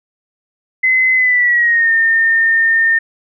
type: tone with pitch glide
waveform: sine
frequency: 2041 to 1818.3 Hz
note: C7 to A#6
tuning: -44 to -44 cents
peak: -9 dBFS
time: 0.83-2.99 s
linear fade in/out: 10 ms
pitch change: -200 cents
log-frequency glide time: 1.15-1.92 s
effects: none